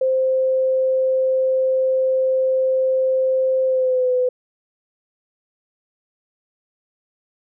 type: tone with pitch glide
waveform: sine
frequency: 522 to 503.1 Hz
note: C5 to B4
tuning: -4 to +32 cents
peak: -15 dBFS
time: 0.01-4.29 s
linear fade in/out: 5 ms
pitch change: -64 cents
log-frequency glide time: 3.66-4.12 s
effects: none